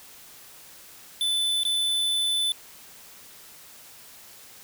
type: tone with dropouts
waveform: square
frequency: 3508 Hz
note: A7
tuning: 6 cents flat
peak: -23 dBFS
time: 1.21-2.52 s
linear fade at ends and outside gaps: 1 ms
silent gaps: 1.634-1.651 s
effects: white hiss -48 dBFS RMS until 4.63 s